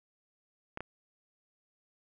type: clicks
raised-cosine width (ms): 0.5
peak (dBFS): -23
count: 2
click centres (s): 0.774 / 0.806
effects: none